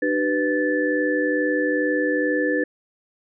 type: tone cluster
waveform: sine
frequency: 301.5 / 383.8 / 496 / 1746 Hz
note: D4 / G4 / B4 / A6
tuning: +46 / -37 / +7 / -14 cents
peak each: -23 / -28 / -23 / -25 dBFS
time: 0.02-2.64 s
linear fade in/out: 5 ms
effects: none